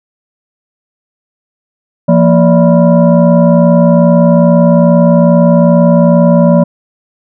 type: tone with frequency modulation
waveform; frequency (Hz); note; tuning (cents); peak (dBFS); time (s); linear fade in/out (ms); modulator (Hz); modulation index
sine; 171.8; F3; -28; -3; 2.08-6.64; 10; 406; 1.2
effects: none